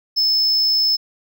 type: tone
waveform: triangle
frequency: 5240 Hz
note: E8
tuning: 11 cents flat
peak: -13 dBFS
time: 0.16-0.97 s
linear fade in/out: 20 ms
effects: none